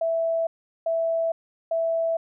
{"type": "tone bursts", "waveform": "sine", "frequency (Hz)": 659.3, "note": "E5", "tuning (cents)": 0, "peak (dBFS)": -21, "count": 3, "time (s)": [0.01, 2.17], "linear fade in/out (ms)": 5, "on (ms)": 460, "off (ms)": 390, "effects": []}